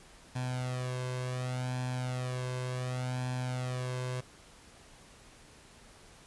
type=tone with flanger; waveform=sawtooth; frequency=126.5 Hz; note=B2; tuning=42 cents sharp; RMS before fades=-35 dBFS; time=0.35-4.21 s; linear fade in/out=10 ms; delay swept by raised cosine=1.2 to 1.92 ms; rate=0.68 Hz; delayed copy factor=+0.75; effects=pink hiss -56 dBFS RMS until 6.26 s + resampled to 24000 Hz